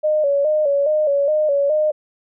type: tone with vibrato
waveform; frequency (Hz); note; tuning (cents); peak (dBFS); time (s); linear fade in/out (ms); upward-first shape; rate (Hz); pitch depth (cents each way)
sine; 587.3; D5; 0; -14; 0.03-1.92; 20; square; 2.4; 72
effects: none